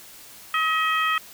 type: harmonic tone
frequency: 636 Hz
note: D#5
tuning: 38 cents sharp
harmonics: 2 / 3 / 4 / 5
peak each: -22 / -26 / -28 / -30 dBFS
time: 0.54-1.18 s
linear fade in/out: 2 ms
effects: white hiss -45 dBFS RMS until 1.33 s